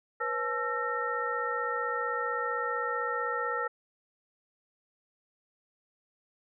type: tone cluster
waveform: sine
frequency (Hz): 482.3 / 538 / 866 / 1342 / 1846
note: B4 / C5 / A5 / E6 / A#6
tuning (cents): -41 / +48 / -28 / +31 / -17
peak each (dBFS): -35 / -40 / -38 / -32 / -36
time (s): 0.2-3.68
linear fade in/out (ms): 10
effects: none